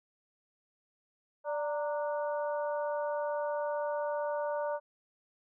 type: harmonic tone with a mistuned harmonic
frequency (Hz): 293.7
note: D4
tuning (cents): 0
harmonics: 2 / 3 / 4 / 5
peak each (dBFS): -32 / -37 / -45 / -45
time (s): 1.44-4.8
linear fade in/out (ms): 50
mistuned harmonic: 3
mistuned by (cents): +79
effects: none